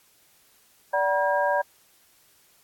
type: tone cluster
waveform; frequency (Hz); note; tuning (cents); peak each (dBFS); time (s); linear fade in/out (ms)
sine; 582 / 754 / 959 / 1614; D5 / F#5 / A#5 / G#6; -16 / +32 / +49 / -50; -24 / -29 / -25 / -28; 0.93-1.62; 10
effects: white hiss -60 dBFS RMS until 2.63 s + AAC 64 kbps